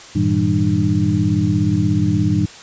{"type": "tone cluster", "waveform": "sine", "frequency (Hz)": [97.7, 114.7, 160.7, 196.9, 301.9], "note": ["G2", "A#2", "E3", "G3", "D4"], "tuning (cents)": [-5, -28, -44, 8, 48], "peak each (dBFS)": -20, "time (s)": [0.15, 2.46], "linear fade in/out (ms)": 10, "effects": ["white hiss -38 dBFS RMS until 2.62 s", "resampled to 16000 Hz"]}